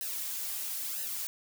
blue noise with flanger, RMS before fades -36 dBFS, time 0.01-1.27 s, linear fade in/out 0 ms, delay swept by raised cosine 0.87 to 4.67 ms, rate 1 Hz, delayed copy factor -0.9, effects none

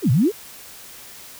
sine exponential two-way sweep, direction down then up, 480.4 to 110 to 480.4 Hz, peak -13 dBFS, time 0.02-0.32 s, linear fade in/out 50 ms, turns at 0.11 s, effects white hiss -41 dBFS RMS until 1.39 s

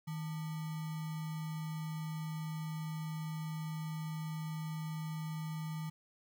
sine tone with sample-and-hold, 157.6 Hz, D#3, 23 cents sharp, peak -37 dBFS, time 0.07-5.9 s, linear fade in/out 10 ms, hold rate 1050 Hz, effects none

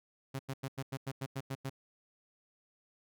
sawtooth tone bursts, 134.9 Hz, C#3, 47 cents flat, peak -32 dBFS, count 10, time 0.34-1.698 s, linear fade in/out 10 ms, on 53 ms, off 92 ms, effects none

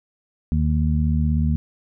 harmonic tone, 76.5 Hz, D#2, 29 cents flat, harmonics 1 / 2 / 3, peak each -19 / -22 / -24 dBFS, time 0.52-1.56 s, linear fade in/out 0 ms, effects none

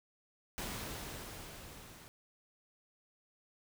pink noise with level ramp, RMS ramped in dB -40 to -55 dBFS, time 0.58-2.08 s, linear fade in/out 0 ms, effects none

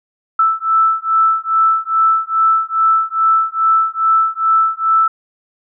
sine beating tone pair, 1318.5 / 1320.9 Hz, E6 / E6, 0 / +3 cents, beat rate 2.4 Hz, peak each -14 dBFS, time 0.39-5.08 s, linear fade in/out 5 ms, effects none

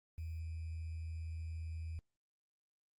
sine tone with sample-and-hold, 81.2 Hz, E2, 26 cents flat, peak -40 dBFS, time 0.18-1.99 s, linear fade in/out 0 ms, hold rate 2450 Hz, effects Opus 24 kbps

